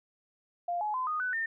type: tone with pitch steps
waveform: sine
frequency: 698.5 / 845.2 / 1022.7 / 1237.4 / 1497.3 / 1811.7 Hz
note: F5 / G#5 / C6 / D#6 / F#6 / A#6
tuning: 0 / +30 / -40 / -10 / +20 / -50 cents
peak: -29 dBFS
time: 0.68-1.46 s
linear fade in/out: 5 ms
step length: 130 ms
effects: none